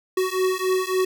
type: beating tone pair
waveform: square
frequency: 371.3 / 374.9 Hz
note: F#4 / F#4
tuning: +6 / +23 cents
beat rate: 3.6 Hz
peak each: -24 / -24 dBFS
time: 0.17-1.05 s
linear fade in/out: 5 ms
effects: none